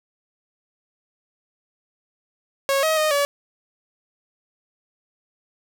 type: tone with pitch steps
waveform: sawtooth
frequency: 549 / 633 / 618 / 570 Hz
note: C#5 / D#5 / D#5 / C#5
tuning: -17 / +30 / -12 / +48 cents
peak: -14 dBFS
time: 2.69-3.25 s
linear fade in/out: 0 ms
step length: 140 ms
effects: none